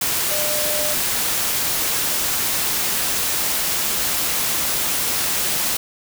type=tone in noise; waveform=sine; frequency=601 Hz; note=D5; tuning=40 cents sharp; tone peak=-26 dBFS; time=0.31-0.94 s; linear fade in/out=5 ms; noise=white; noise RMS=-21 dBFS; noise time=0.01-5.77 s; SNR=-8 dB; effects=none